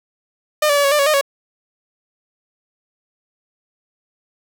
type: tone with pitch steps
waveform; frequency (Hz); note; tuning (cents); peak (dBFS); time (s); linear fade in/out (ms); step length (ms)
sawtooth; 606 / 576 / 571 / 556 / 595 / 559 / 612 / 557; D#5 / D5 / D5 / C#5 / D5 / C#5 / D#5 / C#5; -46 / -34 / -49 / +5 / +22 / +14 / -29 / +8; -9; 0.62-1.212; 5; 74
effects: none